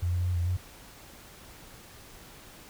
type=tone with pitch steps; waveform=sine; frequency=87.9 / 88.9 / 89.9 / 86.2 / 90.7 Hz; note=F2 / F2 / F#2 / F2 / F#2; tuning=+12 / +31 / -49 / -22 / -34 cents; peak=-25 dBFS; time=0.02-0.57 s; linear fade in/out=10 ms; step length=110 ms; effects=pink hiss -50 dBFS RMS until 2.69 s